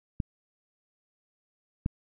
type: clicks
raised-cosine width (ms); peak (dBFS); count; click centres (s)
5; -16 / -15; 2; 0.202 / 1.861
effects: none

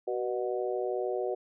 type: harmonic tone with a mistuned harmonic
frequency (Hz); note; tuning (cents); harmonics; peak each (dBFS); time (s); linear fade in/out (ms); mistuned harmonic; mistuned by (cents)
122.2; B2; -18; 3 / 4 / 5 / 6; -32 / -34 / -36 / -38; 0.07-1.35; 10; 3; +43
effects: none

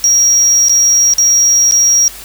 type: tone with dropouts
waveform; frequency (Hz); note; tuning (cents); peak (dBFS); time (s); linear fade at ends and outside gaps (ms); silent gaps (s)
triangle; 5660; F8; +22; -5; 0.04-2.08; 0; 0.685-0.695 / 1.137-1.183 / 1.711-1.722
effects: added 50 Hz sine -39 dBFS peak until 2.24 s + white hiss -31 dBFS RMS until 2.24 s

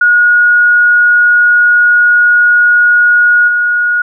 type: tone with level steps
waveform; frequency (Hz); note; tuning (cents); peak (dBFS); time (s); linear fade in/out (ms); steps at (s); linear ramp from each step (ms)
sine; 1446; F#6; -40; -4 / -8; 0.01-4.02; 5; 3.47; 20
effects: none

